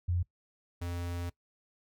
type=tone pair in turn; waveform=sine / square; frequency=88 / 86.99 Hz; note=F2 / F2; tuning=+14 / -6 cents; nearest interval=unison; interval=20 cents; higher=first; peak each=-27 / -35 dBFS; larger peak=first; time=0.08-0.23 / 0.81-1.3 s; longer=second; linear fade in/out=10 ms; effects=noise-tail reverb RT60 0.1 s tail -20 dB re dry